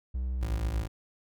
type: tone with vibrato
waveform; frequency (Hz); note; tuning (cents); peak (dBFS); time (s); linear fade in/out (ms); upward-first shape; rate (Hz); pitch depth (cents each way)
triangle; 63.1; B1; +38; -27; 0.14-0.84; 10; triangle; 12; 15
type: tone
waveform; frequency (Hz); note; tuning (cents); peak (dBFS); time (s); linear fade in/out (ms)
25% pulse; 54.6; A1; -13; -29; 0.41-0.88; 20
effects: none